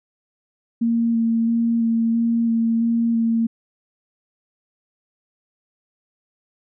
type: tone with vibrato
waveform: sine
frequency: 230 Hz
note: A#3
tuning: 23 cents flat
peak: -16 dBFS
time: 0.81-3.47 s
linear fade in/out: 10 ms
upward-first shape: square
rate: 1.5 Hz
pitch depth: 12 cents each way
effects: none